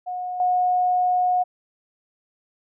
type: tone with level steps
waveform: sine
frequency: 726 Hz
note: F#5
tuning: 33 cents flat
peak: -26 / -17 dBFS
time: 0.06-1.44 s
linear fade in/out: 20 ms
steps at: 0.4 s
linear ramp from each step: 2 ms
effects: none